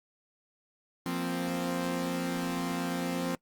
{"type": "chord", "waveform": "sawtooth", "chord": "F suspended fourth", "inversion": "none", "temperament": "equal", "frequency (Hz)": [174.61, 233.1, 261.6], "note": ["F3", "Bb3", "C4"], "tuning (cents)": [0, 0, 0], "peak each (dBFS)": [-30, -35, -29], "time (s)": [1.06, 3.35], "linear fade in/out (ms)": 2, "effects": ["noise-tail reverb RT60 0.1 s tail -23 dB re dry", "Opus 32 kbps"]}